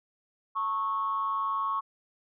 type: tone with amplitude modulation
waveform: sine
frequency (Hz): 1100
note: C#6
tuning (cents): -14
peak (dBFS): -23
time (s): 0.55-1.81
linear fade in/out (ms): 20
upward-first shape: sine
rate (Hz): 200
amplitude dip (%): 70
effects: tanh soft clip ceiling -19 dBFS